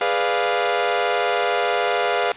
sawtooth chord, G# diminished seventh, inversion none, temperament equal, 415.3 / 493.9 / 587.3 / 698.5 Hz, G#4 / B4 / D5 / F5, 0 / 0 / 0 / 0 cents, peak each -21 / -20 / -23 / -18 dBFS, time 0.01-2.32 s, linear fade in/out 2 ms, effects white hiss -38 dBFS RMS until 2.36 s + resampled to 8000 Hz

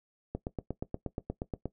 click train, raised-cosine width 2 ms, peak -20 dBFS, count 12, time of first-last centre 0.35-1.656 s, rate 8.42 Hz, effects noise-tail reverb RT60 0.1 s tail -17 dB re dry

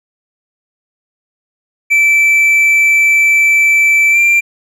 triangle tone with pitch glide, 2324 to 2369 Hz, D7 to D7, -19 to +14 cents, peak -5 dBFS, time 1.9-4.41 s, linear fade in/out 20 ms, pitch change +33 cents, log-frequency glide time 4.11-4.18 s, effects none

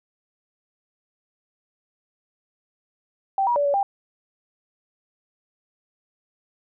sine tone with pitch steps, 779 / 959 / 576 / 568 / 795 Hz, G5 / A#5 / D5 / C#5 / G5, -11 / +49 / -34 / +42 / +24 cents, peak -18 dBFS, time 3.38-3.83 s, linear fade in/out 2 ms, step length 90 ms, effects none

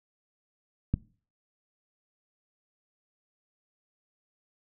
click, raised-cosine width 5 ms, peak -12 dBFS, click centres 0.94 s, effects noise-tail reverb RT60 0.4 s tail -21 dB re dry

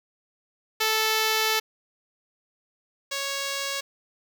5% pulse tone pair in turn, 438.6 / 553.6 Hz, A4 / C#5, -6 / -2 cents, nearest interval major third, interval 404 cents, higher second, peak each -10 / -16 dBFS, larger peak first, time 0.8-1.6 / 3.11-3.81 s, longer first, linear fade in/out 10 ms, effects none

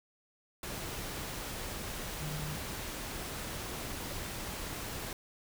sine tone in noise, 150.5 Hz, D3, 43 cents sharp, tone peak -38 dBFS, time 2.2-2.56 s, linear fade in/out 2 ms, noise pink, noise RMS -40 dBFS, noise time 0.63-5.13 s, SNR -1 dB, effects none

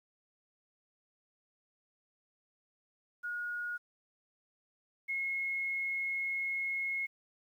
sine tone pair in turn, 1442 / 2167 Hz, F#6 / C#7, -45 / -40 cents, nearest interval perfect fifth, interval 705 cents, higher second, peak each -35 / -32 dBFS, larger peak second, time 3.23-3.78 / 5.08-7.07 s, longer second, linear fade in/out 20 ms, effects 11-bit

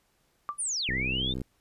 sine tone with exponential decay, 1174.7 Hz, D6, in tune, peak -25 dBFS, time 0.49-0.59 s, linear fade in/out 0 ms, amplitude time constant 20 ms
sine linear two-way sweep, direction down then up, 9956 to 1766 to 3684 Hz, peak -28 dBFS, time 0.58-1.34 s, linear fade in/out 20 ms, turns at 0.91 s
click train, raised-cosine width 3 ms, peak -22 dBFS, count 35, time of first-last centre 0.89-1.416 s, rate 64.6 Hz
effects pink hiss -70 dBFS RMS until 1.6 s + resampled to 32000 Hz

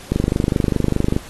click train, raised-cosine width 3 ms, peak -3 dBFS, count 27, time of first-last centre 0.12-1.164 s, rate 24.9 Hz, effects pink hiss -39 dBFS RMS until 1.29 s + AAC 32 kbps

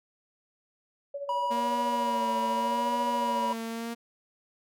sine tone with tremolo, 565 Hz, C#5, 33 cents sharp, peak -31 dBFS, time 1.14-3.52 s, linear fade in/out 5 ms, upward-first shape sine, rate 14 Hz, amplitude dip 65%
triangle tone, 970 Hz, B5, 31 cents flat, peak -25 dBFS, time 1.29-3.53 s, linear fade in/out 2 ms
sawtooth tone with vibrato, 233.1 Hz, A#3, in tune, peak -29 dBFS, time 1.5-3.95 s, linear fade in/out 20 ms, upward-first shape sine, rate 0.83 Hz, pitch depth 45 cents each way
effects none

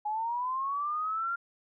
sine linear sweep, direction up, 830.6 to 1396.9 Hz, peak -29 dBFS, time 0.05-1.36 s, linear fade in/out 10 ms, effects none

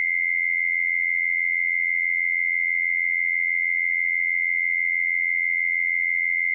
sine tone with amplitude modulation, 2093 Hz, C7, in tune, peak -16 dBFS, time 0-6.54 s, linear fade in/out 0 ms, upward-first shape sine, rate 86.2 Hz, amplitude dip 90%, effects none

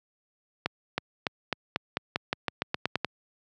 accelerating click train, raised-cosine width 0.3 ms, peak -10 dBFS, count 14, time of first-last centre 0.66-3.047 s, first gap 320 ms, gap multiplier 0.9, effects high-pass 100 Hz 12 dB/octave

